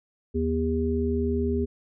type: harmonic tone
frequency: 80.4 Hz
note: E2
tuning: 43 cents flat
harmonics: 1 / 3 / 5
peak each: -27 / -27 / -27 dBFS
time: 0.34-1.66 s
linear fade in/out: 20 ms
effects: none